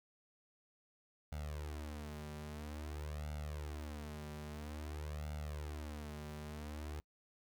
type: tone with flanger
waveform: sawtooth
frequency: 74.9 Hz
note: D2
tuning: 35 cents sharp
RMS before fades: -45 dBFS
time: 1.32-7 s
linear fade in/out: 0 ms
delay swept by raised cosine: 1.4 to 5.1 ms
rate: 0.5 Hz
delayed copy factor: +0.95
effects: noise-tail reverb RT60 0.1 s tail -26 dB re dry